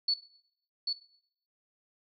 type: tone with echo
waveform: sine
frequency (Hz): 4435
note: C#8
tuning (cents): 0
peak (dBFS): -24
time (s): 0.08-0.14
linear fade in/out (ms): 5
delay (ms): 790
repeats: 1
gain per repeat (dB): -4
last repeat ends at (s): 0.93
effects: noise-tail reverb RT60 0.7 s tail -18 dB re dry